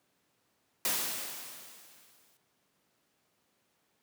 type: noise with exponential decay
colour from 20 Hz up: white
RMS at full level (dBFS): -29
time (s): 0.85-2.37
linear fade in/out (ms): 1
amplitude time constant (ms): 330
effects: pink hiss -74 dBFS RMS until 4.02 s + high-pass 150 Hz 12 dB/octave